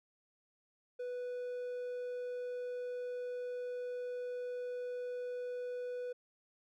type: tone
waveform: triangle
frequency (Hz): 493.9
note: B4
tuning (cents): 0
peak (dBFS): -36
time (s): 0.99-6.13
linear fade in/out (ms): 10
effects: none